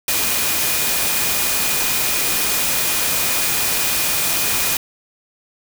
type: tone in noise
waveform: sine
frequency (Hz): 2457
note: D#7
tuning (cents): -22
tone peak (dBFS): -29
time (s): 0.08-4.77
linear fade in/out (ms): 2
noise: white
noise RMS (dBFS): -19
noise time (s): 0.08-4.77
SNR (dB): -13
effects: none